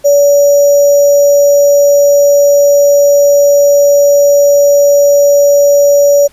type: tone with sample-and-hold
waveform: sine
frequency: 571 Hz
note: D5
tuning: 49 cents flat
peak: -3 dBFS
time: 0.04-6.28 s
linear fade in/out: 20 ms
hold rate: 6300 Hz
effects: pink hiss -45 dBFS RMS until 6.32 s + resampled to 32000 Hz